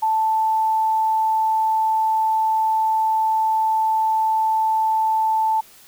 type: tone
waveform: sine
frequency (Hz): 880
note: A5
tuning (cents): 0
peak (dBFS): -16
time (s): 0.02-5.61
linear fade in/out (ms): 10
effects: white hiss -48 dBFS RMS until 5.87 s

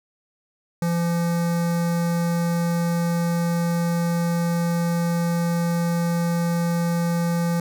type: tone with notch filter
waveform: square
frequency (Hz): 170.5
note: F3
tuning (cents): -41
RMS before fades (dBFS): -22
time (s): 0.82-7.6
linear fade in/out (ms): 2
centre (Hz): 3000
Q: 1.2
effects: none

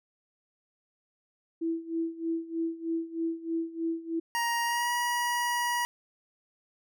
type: tone with tremolo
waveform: sine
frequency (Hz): 329.6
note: E4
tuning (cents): 0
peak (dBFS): -26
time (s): 1.61-4.2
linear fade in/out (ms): 10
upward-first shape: sine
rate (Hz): 3.2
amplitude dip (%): 85
type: tone with pitch glide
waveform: 25% pulse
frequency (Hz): 940 to 962.5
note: A#5 to B5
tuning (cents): +14 to -45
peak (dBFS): -23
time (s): 4.35-5.85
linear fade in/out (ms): 0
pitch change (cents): +41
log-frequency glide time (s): 4.64-4.91
effects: none

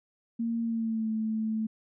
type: tone with pitch glide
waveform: sine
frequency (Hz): 230.7 to 219.5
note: A#3 to A3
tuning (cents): -18 to -4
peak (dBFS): -27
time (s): 0.39-1.67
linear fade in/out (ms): 10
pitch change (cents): -86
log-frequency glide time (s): 0.62-1.1
effects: none

